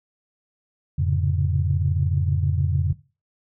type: tone cluster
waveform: sine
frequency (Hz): 87.7 / 106.9 / 134.5 / 141.2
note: F2 / A2 / C3 / C#3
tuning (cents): +8 / -49 / +48 / +32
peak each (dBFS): -21 / -27 / -26 / -23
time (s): 0.98-2.93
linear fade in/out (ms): 10
effects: noise-tail reverb RT60 0.3 s tail -17 dB re dry + tanh soft clip ceiling -8 dBFS